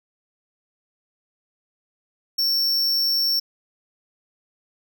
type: tone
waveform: square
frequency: 5450 Hz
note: F8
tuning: 43 cents flat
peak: -19 dBFS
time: 2.38-3.4 s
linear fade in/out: 10 ms
effects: none